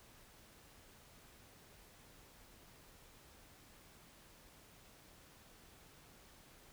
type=silence; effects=pink hiss -62 dBFS RMS until 6.72 s